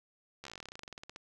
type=slowing click train; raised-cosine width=0.2 ms; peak=-28 dBFS; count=23; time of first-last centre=0.44-1.161 s; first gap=13 ms; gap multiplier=1.08; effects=none